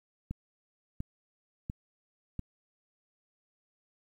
click train, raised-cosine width 5 ms, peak -23 dBFS, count 4, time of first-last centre 0.31-2.393 s, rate 1.44 Hz, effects 10-bit

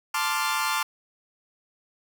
sawtooth chord, D minor seventh, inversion second, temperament equal, 880 / 1046.5 / 1174.7 / 1396.9 Hz, A5 / C6 / D6 / F6, 0 / 0 / 0 / 0 cents, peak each -26 dBFS, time 0.14-0.83 s, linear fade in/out 5 ms, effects none

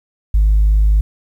sine tone, 51.91 Hz, G#1, in tune, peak -7 dBFS, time 0.34-1.01 s, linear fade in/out 5 ms, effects tanh soft clip ceiling -6 dBFS + 8-bit

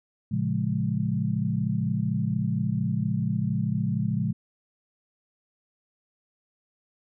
sine chord, Bb minor seventh, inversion none, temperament equal with one note detuned, 114.27 / 138.59 / 174.61 / 207.7 Hz, Bb2 / Db3 / F3 / Ab3, -34 / 0 / 0 / 0 cents, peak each -29 dBFS, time 0.31-4.33 s, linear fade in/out 10 ms, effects none

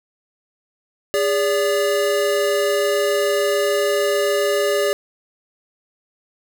square tone pair together, 407.6 / 576 Hz, G#4 / D5, -32 / -34 cents, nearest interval tritone, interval 598 cents, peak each -20 dBFS, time 1.14-4.93 s, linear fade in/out 0 ms, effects none

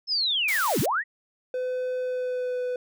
sine linear two-way sweep, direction down then up, 5310 to 98 to 1998 Hz, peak -22 dBFS, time 0.07-1.04 s, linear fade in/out 50 ms, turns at 0.8 s
white high-pass noise, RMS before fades -32 dBFS, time 0.48-0.86 s, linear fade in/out 5 ms, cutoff 910 Hz, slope 12 dB/octave
triangle tone with pitch glide, 506 to 498.5 Hz, B4 to B4, +42 to +16 cents, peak -24 dBFS, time 1.54-2.76 s, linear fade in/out 2 ms, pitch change -26 cents, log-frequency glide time 2-2.61 s
effects none

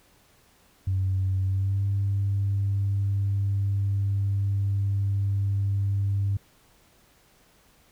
sine tone with pitch glide, 94.9 to 99.33 Hz, F#2 to G2, +44 to +23 cents, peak -21 dBFS, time 0.87-6.37 s, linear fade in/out 5 ms, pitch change +79 cents, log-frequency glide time 1.44-1.85 s, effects tanh soft clip ceiling -18 dBFS + pink hiss -60 dBFS RMS until 7.91 s

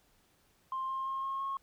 sine tone with pitch steps, 1054 / 1062.6 / 1071.2 / 1079.9 / 1088.7 Hz, C6 / C6 / C6 / C#6 / C#6, +12 / +26 / +40 / -46 / -32 cents, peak -32 dBFS, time 0.72-1.57 s, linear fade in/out 2 ms, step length 170 ms, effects tanh soft clip ceiling -29 dBFS + pink hiss -69 dBFS RMS until 1.62 s

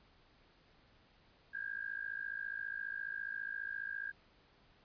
sine tone with amplitude modulation, 1616 Hz, G#6, 48 cents flat, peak -35 dBFS, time 1.53-4.12 s, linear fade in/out 20 ms, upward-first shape sine, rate 54.7 Hz, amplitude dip 90%, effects pink hiss -67 dBFS RMS until 4.84 s + resampled to 11025 Hz

